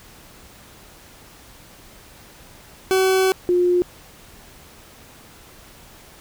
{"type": "tone pair in turn", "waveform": ["40% pulse", "sine"], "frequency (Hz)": [378.6, 355.9], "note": ["F#4", "F4"], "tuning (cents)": [40, 33], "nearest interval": "minor second", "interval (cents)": 107, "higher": "first", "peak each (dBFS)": -14, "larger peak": "neither", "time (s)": [[2.91, 3.32], [3.49, 3.82]], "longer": "first", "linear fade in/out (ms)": 0, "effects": ["pink hiss -46 dBFS RMS until 6.2 s"]}